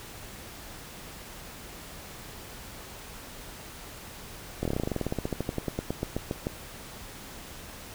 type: slowing click train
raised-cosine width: 2 ms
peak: -15 dBFS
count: 27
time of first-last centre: 4.63-6.469 s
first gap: 23 ms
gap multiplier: 1.08
effects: pink hiss -44 dBFS RMS until 7.94 s